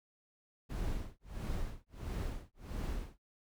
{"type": "noise with tremolo", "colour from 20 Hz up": "brown", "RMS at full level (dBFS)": -36, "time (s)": [0.69, 3.2], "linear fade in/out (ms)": 20, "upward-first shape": "sine", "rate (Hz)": 1.5, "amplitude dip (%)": 100, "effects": []}